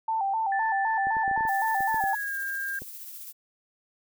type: tone with vibrato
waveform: sine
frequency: 836 Hz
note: G#5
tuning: 11 cents sharp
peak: -24 dBFS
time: 0.08-2.15 s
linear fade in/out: 5 ms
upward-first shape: square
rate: 3.9 Hz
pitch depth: 110 cents each way
type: tone with pitch glide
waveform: sine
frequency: 1760 to 1604.6 Hz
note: A6 to G6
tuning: 0 to +40 cents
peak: -29 dBFS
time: 0.52-2.79 s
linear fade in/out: 2 ms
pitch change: -160 cents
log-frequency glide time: 1.88-2.37 s
type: clicks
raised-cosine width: 2 ms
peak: -27 dBFS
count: 11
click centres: 1.07 / 1.168 / 1.279 / 1.313 / 1.377 / 1.408 / 1.452 / 1.806 / 1.944 / 2.039 / 2.82 s
type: noise with tremolo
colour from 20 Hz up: violet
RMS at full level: -40 dBFS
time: 1.47-3.33 s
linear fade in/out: 20 ms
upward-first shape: sine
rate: 15 Hz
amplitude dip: 35%
effects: none